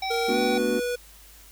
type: harmonic tone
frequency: 768 Hz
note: G5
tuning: 36 cents flat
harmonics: 1 / 3 / 5 / 7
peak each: -28 / -33 / -35 / -36 dBFS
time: 0.02-0.58 s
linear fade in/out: 5 ms
type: tone with pitch glide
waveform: square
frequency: 466.2 to 488.2 Hz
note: A#4 to B4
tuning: 0 to -20 cents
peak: -26 dBFS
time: 0.1-0.96 s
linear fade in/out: 10 ms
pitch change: +80 cents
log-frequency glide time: 0.29-0.38 s
type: chord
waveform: triangle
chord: B minor seventh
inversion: third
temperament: equal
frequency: 220 / 246.9 / 293.7 / 370 Hz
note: A3 / B3 / D4 / F#4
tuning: 0 / 0 / 0 / 0 cents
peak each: -28 / -26 / -30 / -26 dBFS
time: 0.28-0.8 s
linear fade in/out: 10 ms
effects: added 50 Hz sine -51 dBFS peak until 1.51 s + white hiss -51 dBFS RMS until 1.51 s